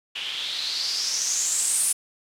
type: noise with low-pass filter sweep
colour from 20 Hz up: blue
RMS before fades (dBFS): -26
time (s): 0.15-1.93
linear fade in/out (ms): 10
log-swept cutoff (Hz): 2900 to 9700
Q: 5.8
effects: none